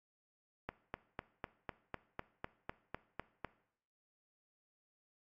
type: click train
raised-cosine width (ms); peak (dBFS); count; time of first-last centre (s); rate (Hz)
0.5; -24; 12; 0.69-3.447; 3.99
effects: noise-tail reverb RT60 0.7 s tail -19 dB re dry + AAC 48 kbps